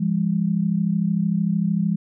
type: tone pair together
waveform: sine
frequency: 169.83 / 203.1 Hz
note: F3 / G#3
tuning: -48 / -38 cents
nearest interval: minor third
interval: 310 cents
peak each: -21 dBFS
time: 0-1.96 s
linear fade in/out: 10 ms
effects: none